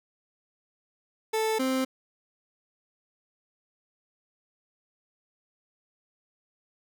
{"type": "tone pair in turn", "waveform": "30% pulse", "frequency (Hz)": [440, 261.6], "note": ["A4", "C4"], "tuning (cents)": [0, 0], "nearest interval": "major sixth", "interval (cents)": 900, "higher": "first", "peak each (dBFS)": -22, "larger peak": "neither", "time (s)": [[1.33, 1.59], [1.59, 1.85]], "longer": "neither", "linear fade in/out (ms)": 10, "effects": []}